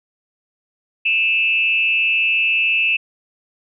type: tone with frequency modulation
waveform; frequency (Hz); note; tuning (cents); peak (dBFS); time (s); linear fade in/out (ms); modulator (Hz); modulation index
sine; 2637; E7; 0; -14; 1.05-2.97; 10; 198; 0.59
effects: none